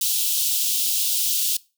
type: high-pass noise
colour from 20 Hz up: white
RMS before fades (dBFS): -22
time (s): 0.01-1.57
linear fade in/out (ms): 5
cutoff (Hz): 2900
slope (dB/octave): 48
effects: noise-tail reverb RT60 0.3 s tail -22 dB re dry